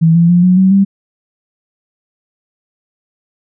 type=tone with pitch steps; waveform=sine; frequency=163.2 / 169.35 / 175.72 / 182.34 / 189.21 / 196.33 Hz; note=E3 / E3 / F3 / F#3 / F#3 / G3; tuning=-17 / +47 / +11 / -25 / +39 / +3 cents; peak=-5 dBFS; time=0.01-0.85 s; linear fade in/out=20 ms; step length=140 ms; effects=none